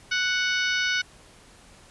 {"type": "harmonic tone", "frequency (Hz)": 740, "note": "F#5", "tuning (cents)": 0, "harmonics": [2, 3, 4, 5, 6, 7, 8], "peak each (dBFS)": [-25, -29, -31, -33, -35, -36, -37], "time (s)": [0.11, 1.02], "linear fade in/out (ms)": 10, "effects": ["pink hiss -52 dBFS RMS until 1.9 s", "resampled to 24000 Hz"]}